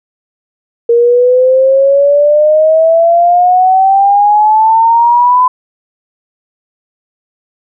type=exponential sweep; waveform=sine; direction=up; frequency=466.2 to 1014 Hz; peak=-4 dBFS; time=0.89-5.48 s; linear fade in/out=5 ms; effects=none